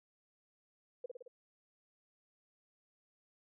sine tone with echo, 493.9 Hz, B4, in tune, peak -38 dBFS, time 1.04-1.06 s, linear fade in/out 5 ms, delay 55 ms, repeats 4, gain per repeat -3 dB, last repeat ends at 1.28 s, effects none

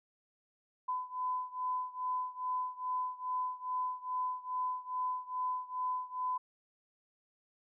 sine beating tone pair, 1007 / 1009.4 Hz, B5 / B5, +33 / +38 cents, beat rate 2.4 Hz, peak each -36 / -38 dBFS, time 0.88-6.38 s, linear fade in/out 10 ms, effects none

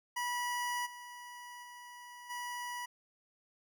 25% pulse tone with level steps, 974 Hz, B5, 24 cents flat, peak -30 / -43 / -45 / -35 dBFS, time 0.16-2.86 s, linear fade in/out 10 ms, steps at 0.85 / 1.62 / 2.29 s, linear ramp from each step 20 ms, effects none

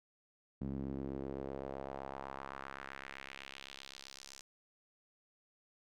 sawtooth tone with band-pass filter sweep, 67.8 Hz, C#2, 38 cents flat, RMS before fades -45 dBFS, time 0.61-4.41 s, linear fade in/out 0 ms, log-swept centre 210 to 6300 Hz, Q 1.8, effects none

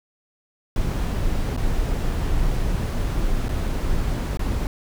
brown noise with dropouts, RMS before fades -22 dBFS, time 0.76-4.67 s, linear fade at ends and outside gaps 1 ms, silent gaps 1.565-1.575 / 3.484-3.491 / 4.372-4.393 s, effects none

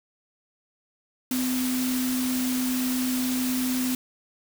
sine tone in noise, 254.4 Hz, C4, 48 cents flat, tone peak -24 dBFS, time 1.31-3.95 s, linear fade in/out 2 ms, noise white, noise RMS -32 dBFS, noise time 1.31-3.95 s, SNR +5 dB, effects none

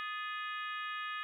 harmonic tone with a mistuned harmonic, 414.2 Hz, G#4, 5 cents flat, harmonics 3 / 4 / 5 / 6 / 7 / 8 / 9, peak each -40 / -42 / -50 / -47 / -49 / -51 / -55 dBFS, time 0-1.23 s, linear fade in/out 0 ms, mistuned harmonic 4, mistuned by +80 cents, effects 12-bit

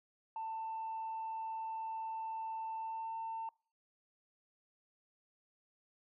sine tone with pitch glide, 891 to 900.3 Hz, A5 to A5, +22 to +39 cents, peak -37 dBFS, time 0.36-3.49 s, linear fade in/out 2 ms, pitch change +17 cents, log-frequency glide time 2.78-3.17 s, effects noise-tail reverb RT60 0.4 s tail -25 dB re dry + tanh soft clip ceiling -35 dBFS

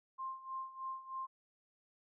sine tone with tremolo, 1055 Hz, C6, 14 cents sharp, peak -38 dBFS, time 0.18-1.27 s, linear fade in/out 20 ms, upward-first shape sine, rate 3.2 Hz, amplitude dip 80%, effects none

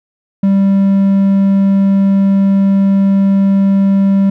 triangle tone, 196 Hz, G3, in tune, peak -5 dBFS, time 0.43-4.3 s, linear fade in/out 5 ms, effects none

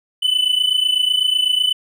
triangle tone pair together, 2982 / 3010 Hz, F#7 / F#7, +13 / +29 cents, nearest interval unison, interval 16 cents, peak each -17 / -15 dBFS, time 0.22-1.73 s, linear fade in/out 10 ms, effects none

